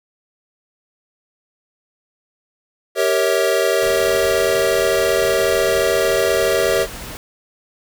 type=chord; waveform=square; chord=G diminished seventh; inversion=none; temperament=equal with one note detuned; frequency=392 / 466.2 / 554.4 / 645.3 Hz; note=G4 / Bb4 / Db5 / Fb5; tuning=0 / 0 / 0 / -37 cents; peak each=-21 dBFS; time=2.95-6.87 s; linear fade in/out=50 ms
type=noise; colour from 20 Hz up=pink; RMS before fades=-32 dBFS; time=3.82-7.17 s; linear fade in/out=0 ms
effects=none